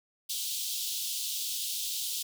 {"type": "high-pass noise", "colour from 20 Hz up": "pink", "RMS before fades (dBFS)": -34, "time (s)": [0.29, 2.23], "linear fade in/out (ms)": 10, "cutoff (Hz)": 3100, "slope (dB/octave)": 48, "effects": []}